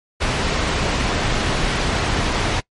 pink low-pass noise, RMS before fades -20 dBFS, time 0.2-2.61 s, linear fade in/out 20 ms, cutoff 4500 Hz, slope 12 dB/octave, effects noise-tail reverb RT60 0.1 s tail -22 dB re dry + MP3 48 kbps

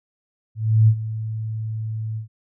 sine tone with ADSR envelope, 110.1 Hz, A2, 2 cents sharp, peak -9 dBFS, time 0.55-2.28 s, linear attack 330 ms, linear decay 68 ms, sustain -15 dB, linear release 110 ms, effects none

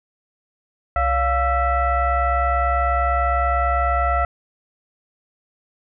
sine tone with frequency modulation, 698.5 Hz, F5, in tune, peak -16 dBFS, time 0.96-4.25 s, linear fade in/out 2 ms, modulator 634 Hz, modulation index 1.4, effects none

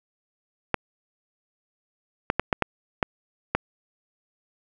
clicks, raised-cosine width 0.5 ms, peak -5 dBFS, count 7, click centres 0.743 / 2.301 / 2.396 / 2.528 / 2.623 / 3.028 / 3.55 s, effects none

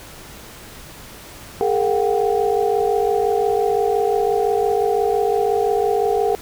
sine tone cluster, 410.5 / 456.3 / 722 / 778 Hz, G#4 / A#4 / F#5 / G5, -20 / -37 / -43 / -13 cents, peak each -19 / -20 / -23 / -24 dBFS, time 1.61-6.35 s, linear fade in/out 0 ms, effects pink hiss -39 dBFS RMS until 6.41 s

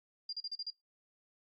sine tone bursts, 4799 Hz, D8, 37 cents sharp, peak -36 dBFS, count 6, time 0.29-0.704 s, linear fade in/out 5 ms, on 39 ms, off 36 ms, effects noise-tail reverb RT60 0.2 s tail -23 dB re dry + AAC 48 kbps

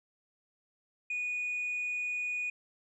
sine tone, 2465 Hz, D#7, 17 cents flat, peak -30 dBFS, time 1.1-2.5 s, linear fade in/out 5 ms, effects tanh soft clip ceiling -29 dBFS

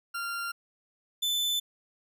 40% pulse tone pair in turn, 1387 / 3515 Hz, F6 / A7, -12 / -2 cents, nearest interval octave + major third, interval 1610 cents, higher second, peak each -31 / -25 dBFS, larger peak second, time 0.14-0.52 / 1.22-1.6 s, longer neither, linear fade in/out 10 ms, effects none

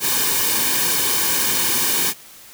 white noise with comb filter, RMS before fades -19 dBFS, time 0-2.14 s, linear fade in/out 50 ms, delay 1.5 ms, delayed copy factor -0.7, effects white hiss -43 dBFS RMS until 2.53 s

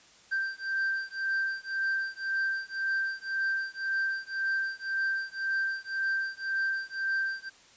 triangle beating tone pair, 1568 / 1569.9 Hz, G6 / G6, 0 / +2 cents, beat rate 1.9 Hz, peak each -30 dBFS, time 0.31-7.5 s, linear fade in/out 20 ms, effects white hiss -57 dBFS RMS until 7.76 s + resampled to 16000 Hz

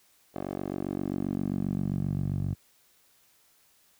10% pulse tone with band-pass filter sweep, 47.56 Hz, F#1, 48 cents sharp, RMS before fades -31 dBFS, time 0.34-2.55 s, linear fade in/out 20 ms, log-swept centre 510 to 110 Hz, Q 1.8, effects white hiss -64 dBFS RMS until 3.99 s

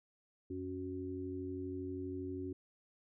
harmonic tone, 92.5 Hz, F#2, in tune, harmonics 1 / 3 / 4, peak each -46 / -42 / -43 dBFS, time 0.5-2.53 s, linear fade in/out 5 ms, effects none

